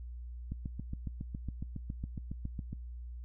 click train, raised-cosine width 5 ms, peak -26 dBFS, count 17, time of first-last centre 0.52-2.73 s, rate 7.24 Hz, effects noise-tail reverb RT60 0.1 s tail -22 dB re dry + added 60 Hz sine -41 dBFS peak until 3.24 s

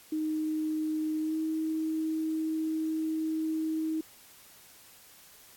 sine tone with pitch glide, 311.1 to 316.7 Hz, D#4 to D#4, 0 to +31 cents, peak -28 dBFS, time 0.12-4.01 s, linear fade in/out 5 ms, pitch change +31 cents, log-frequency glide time 1.2-1.37 s, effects white hiss -55 dBFS RMS until 5.56 s + AAC 64 kbps

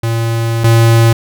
square tone pair in turn, 114.8 / 114.8 Hz, A#2 / A#2, -26 / -26 cents, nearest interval unison, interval 0 cents, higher neither, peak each -13 / -6 dBFS, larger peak second, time 0.03-0.64 / 0.64-1.13 s, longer first, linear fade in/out 5 ms, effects none

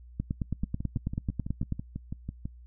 two click trains, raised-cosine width 5 ms, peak -17 / -22 dBFS, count 15 / 12, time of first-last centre 0.2-1.723 / 0.64-2.455 s, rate 9.19 / 6.06 Hz, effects noise-tail reverb RT60 0.1 s tail -24 dB re dry + added 60 Hz sine -47 dBFS peak until 2.66 s

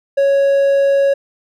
triangle tone, 554.4 Hz, C#5, in tune, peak -8 dBFS, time 0.17-1.14 s, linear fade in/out 10 ms, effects none

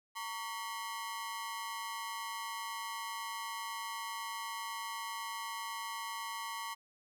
sawtooth ring-modulated tone, 1022 Hz, C6, 41 cents flat, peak -32 dBFS, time 0.15-6.75 s, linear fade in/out 20 ms, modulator 104 Hz, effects none

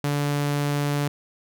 sawtooth tone, 144.6 Hz, D3, 27 cents flat, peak -18 dBFS, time 0.04-1.08 s, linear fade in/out 2 ms, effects none

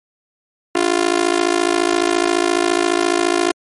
sawtooth tone with amplitude modulation, 349.2 Hz, F4, in tune, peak -6 dBFS, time 0.75-3.52 s, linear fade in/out 5 ms, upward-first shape sine, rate 54.5 Hz, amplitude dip 100%, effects MP3 48 kbps

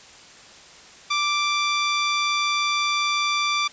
15% pulse tone, 1174.7 Hz, D6, in tune, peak -14 dBFS, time 1.1-3.68 s, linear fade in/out 10 ms, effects white hiss -46 dBFS RMS until 3.72 s + resampled to 16000 Hz

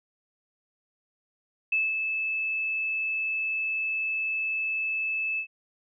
sine tone with ADSR envelope, 2616 Hz, E7, 14 cents flat, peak -21 dBFS, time 1.72-5.47 s, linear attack 6 ms, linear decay 200 ms, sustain -5 dB, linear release 84 ms, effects none

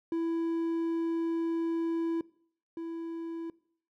triangle tone pair in turn, 331.4 / 331.4 Hz, E4 / E4, +9 / +9 cents, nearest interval unison, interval 0 cents, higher neither, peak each -26 / -33 dBFS, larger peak first, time 0.12-2.21 / 2.77-3.5 s, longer first, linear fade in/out 2 ms, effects noise-tail reverb RT60 0.6 s tail -22 dB re dry

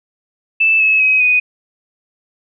sine tone with pitch steps, 2637 / 2587 / 2538 / 2490 Hz, E7 / E7 / D#7 / D#7, 0 / -33 / +34 / +1 cents, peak -9 dBFS, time 0.6-1.4 s, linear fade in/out 10 ms, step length 200 ms, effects none

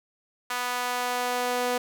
sawtooth tone with high-pass filter sweep, 246.9 Hz, B3, in tune, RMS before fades -28 dBFS, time 0.5-1.78 s, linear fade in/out 5 ms, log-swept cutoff 1100 to 490 Hz, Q 1.4, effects none

